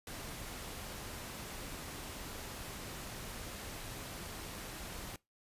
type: noise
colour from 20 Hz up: pink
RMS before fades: -45 dBFS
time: 0.07-5.16 s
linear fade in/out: 2 ms
effects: noise-tail reverb RT60 0.2 s tail -22 dB re dry + resampled to 32000 Hz